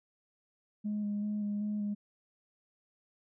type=tone with vibrato; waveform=sine; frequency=207.7 Hz; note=G#3; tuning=in tune; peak=-30 dBFS; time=0.84-1.95 s; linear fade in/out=20 ms; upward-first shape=square; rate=2.6 Hz; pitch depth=15 cents each way; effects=tanh soft clip ceiling -28 dBFS